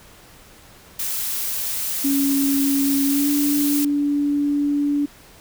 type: noise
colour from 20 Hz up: blue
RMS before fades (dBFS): -25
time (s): 0.99-3.85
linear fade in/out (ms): 5
type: tone with pitch glide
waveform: sine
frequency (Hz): 277.2 to 288.5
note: C#4 to D4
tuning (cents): 0 to -31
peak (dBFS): -17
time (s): 2.04-5.06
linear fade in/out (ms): 10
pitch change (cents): +69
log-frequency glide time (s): 3.07-3.31
effects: pink hiss -47 dBFS RMS until 5.4 s